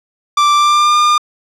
45% pulse tone with pitch glide, 1174.7 to 1206.3 Hz, D6 to D6, 0 to +46 cents, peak -8 dBFS, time 0.37-1.18 s, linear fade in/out 5 ms, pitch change +46 cents, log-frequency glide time 0.55-0.97 s, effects low-pass 6000 Hz 12 dB/octave

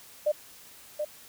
sine tone with echo, 600 Hz, D5, 37 cents sharp, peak -21 dBFS, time 0.26-0.32 s, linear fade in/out 10 ms, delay 730 ms, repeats 1, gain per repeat -6 dB, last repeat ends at 1.05 s, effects white hiss -51 dBFS RMS until 1.28 s

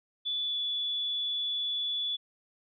sine tone with pitch glide, 3462 to 3438 Hz, A7 to A7, -29 to -41 cents, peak -29 dBFS, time 0.25-2.17 s, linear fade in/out 20 ms, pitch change -12 cents, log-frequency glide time 0.45-0.57 s, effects none

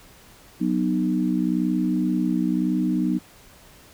sine chord, B major, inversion second, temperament equal with one note detuned, 185 / 246.9 / 307.7 Hz, F#3 / B3 / D#4, 0 / 0 / -19 cents, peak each -24 dBFS, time 0.6-3.19 s, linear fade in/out 20 ms, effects pink hiss -50 dBFS RMS until 3.93 s

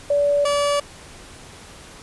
sine / 30% pulse tone pair in turn, 576 / 576 Hz, D5 / D5, -34 / -34 cents, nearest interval unison, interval 0 cents, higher neither, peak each -15 dBFS, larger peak neither, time 0.1-0.45 / 0.45-0.8 s, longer neither, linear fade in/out 5 ms, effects pink hiss -42 dBFS RMS until 2.02 s + resampled to 24000 Hz

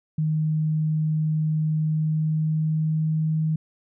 sine tone with pitch glide, 155.56 to 157.28 Hz, D#3 to D#3, 0 to +19 cents, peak -20 dBFS, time 0.18-3.56 s, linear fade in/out 5 ms, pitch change +19 cents, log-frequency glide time 1.79-3.31 s, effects none

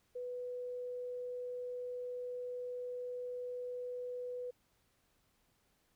sine tone, 494.7 Hz, B4, 3 cents sharp, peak -39 dBFS, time 0.15-4.51 s, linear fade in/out 10 ms, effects pink hiss -75 dBFS RMS until 5.95 s

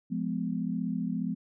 sine chord, F diminished, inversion none, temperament just, 174.61 / 209.5 / 251.4 Hz, F3 / Ab3 / Cb4, 0 / +15 / +31 cents, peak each -33 dBFS, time 0.1-1.35 s, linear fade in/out 20 ms, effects none

